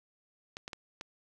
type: clicks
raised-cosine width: 0.2 ms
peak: -23 dBFS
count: 4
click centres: 0.569 / 0.679 / 0.732 / 1.011 s
effects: none